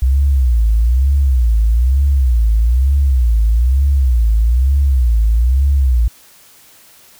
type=tone with vibrato; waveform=sine; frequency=61.74 Hz; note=B1; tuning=in tune; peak=-8 dBFS; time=0.02-6.08 s; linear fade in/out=5 ms; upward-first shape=sine; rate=1.1 Hz; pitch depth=220 cents each way; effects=tanh soft clip ceiling -4 dBFS + white hiss -45 dBFS RMS until 7.19 s